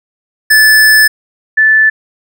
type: tone pair in turn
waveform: square / sine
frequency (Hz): 1740 / 1751.1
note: A6 / A6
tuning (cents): -20 / -9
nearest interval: unison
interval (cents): 11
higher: second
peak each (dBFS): -4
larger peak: neither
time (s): 0.5-1.08 / 1.57-1.9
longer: first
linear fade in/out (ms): 10
effects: none